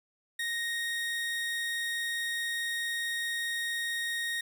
30% pulse tone, 1864.7 Hz, A#6, in tune, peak -28 dBFS, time 0.39-4.41 s, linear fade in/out 5 ms, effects none

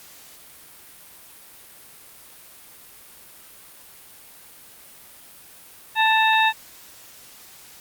harmonic tone with a mistuned harmonic, 882 Hz, A5, 4 cents sharp, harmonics 1 / 2 / 3 / 4, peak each -18 / -21 / -23 / -24 dBFS, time 5.95-6.53 s, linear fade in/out 50 ms, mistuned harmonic 4, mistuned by +91 cents, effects white hiss -46 dBFS RMS until 7.8 s + Opus 48 kbps

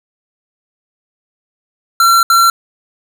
square tone bursts at uneven times, 1361 Hz, F6, 45 cents flat, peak -7 dBFS, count 2, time 2-2.23 / 2.3-2.5 s, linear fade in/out 2 ms, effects none

